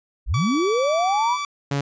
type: linear sweep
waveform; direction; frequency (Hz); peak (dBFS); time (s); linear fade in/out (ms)
sine; up; 32.85 to 1024; -18; 0.26-1.38; 50
type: tone with pitch glide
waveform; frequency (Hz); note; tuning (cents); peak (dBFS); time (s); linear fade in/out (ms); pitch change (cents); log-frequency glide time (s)
sawtooth; 1146 to 1155.3; D6 to D6; -43 to -29; -21; 0.34-1.45; 2; +14; 0.58-0.93
type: tone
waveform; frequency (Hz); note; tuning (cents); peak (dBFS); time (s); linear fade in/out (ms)
sawtooth; 140.8; C#3; +27; -17; 1.71-1.81; 5
effects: resampled to 16000 Hz